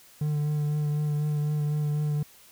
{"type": "tone with vibrato", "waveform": "triangle", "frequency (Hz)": 149.2, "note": "D3", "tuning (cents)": 28, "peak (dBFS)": -22, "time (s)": [0.21, 2.23], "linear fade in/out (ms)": 5, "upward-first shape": "triangle", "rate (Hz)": 4, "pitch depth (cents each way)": 23, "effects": ["white hiss -54 dBFS RMS until 2.51 s"]}